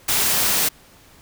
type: noise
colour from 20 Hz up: white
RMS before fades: -19 dBFS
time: 0.08-0.69 s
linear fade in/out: 10 ms
effects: pink hiss -50 dBFS RMS until 1.21 s